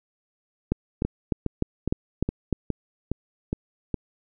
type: two click trains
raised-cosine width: 3 ms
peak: -9 / -12 dBFS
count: 7 / 8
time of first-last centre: 0.72-2.527 / 1.05-3.943 s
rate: 3.32 / 2.42 Hz
effects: none